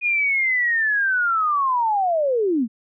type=linear sweep; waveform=sine; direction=down; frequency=2466 to 207.7 Hz; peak=-17 dBFS; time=0.01-2.68 s; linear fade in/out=50 ms; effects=none